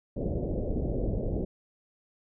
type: low-pass noise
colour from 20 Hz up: pink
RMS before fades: -30 dBFS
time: 0.16-1.45 s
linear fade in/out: 10 ms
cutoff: 610 Hz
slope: 48 dB/octave
effects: none